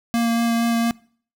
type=tone with vibrato; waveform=square; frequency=232.3 Hz; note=A#3; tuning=6 cents flat; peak=-18 dBFS; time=0.14-0.91 s; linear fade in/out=0 ms; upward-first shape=sine; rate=4.3 Hz; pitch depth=10 cents each way; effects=noise-tail reverb RT60 0.5 s tail -23 dB re dry